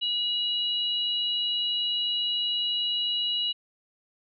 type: tone pair together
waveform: sine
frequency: 2897 / 3928 Hz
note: F#7 / B7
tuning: -37 / -10 cents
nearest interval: perfect fourth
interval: 527 cents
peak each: -26 / -30 dBFS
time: 0.01-3.53 s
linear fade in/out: 20 ms
effects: none